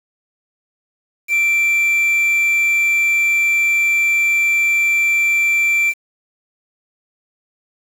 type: tone with quantisation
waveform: triangle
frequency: 2349 Hz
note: D7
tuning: in tune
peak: -11 dBFS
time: 1.28-5.94 s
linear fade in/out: 50 ms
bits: 6
effects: none